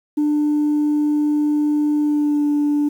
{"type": "tone with pitch glide", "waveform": "sine", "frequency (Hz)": [297.5, 293.1], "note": ["D4", "D4"], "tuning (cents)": [22, -3], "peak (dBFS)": -13, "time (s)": [0.17, 2.89], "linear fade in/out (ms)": 10, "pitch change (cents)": -25, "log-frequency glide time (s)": [2.01, 2.45], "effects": ["tanh soft clip ceiling -13 dBFS", "8-bit"]}